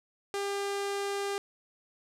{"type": "tone with low-pass filter", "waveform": "sawtooth", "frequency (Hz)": 400, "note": "G4", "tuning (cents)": 35, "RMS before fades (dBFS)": -33, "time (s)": [0.34, 1.38], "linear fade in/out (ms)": 0, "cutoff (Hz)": 9800, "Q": 0.9, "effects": []}